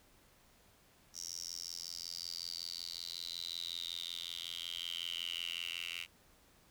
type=tone with high-pass filter sweep; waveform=10% pulse; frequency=85.4 Hz; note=F2; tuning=38 cents flat; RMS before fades=-43 dBFS; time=1.13-6.07 s; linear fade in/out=50 ms; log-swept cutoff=5800 to 2600 Hz; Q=9.7; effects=pink hiss -66 dBFS RMS until 6.7 s